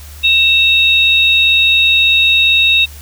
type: tone pair together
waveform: sine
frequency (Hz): 2662 / 3755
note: E7 / A#7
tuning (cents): +16 / +12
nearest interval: tritone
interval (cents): 596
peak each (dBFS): -10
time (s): 0.23-2.86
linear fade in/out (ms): 20
effects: added 73 Hz sine -31 dBFS peak until 3.01 s + white hiss -38 dBFS RMS until 3.01 s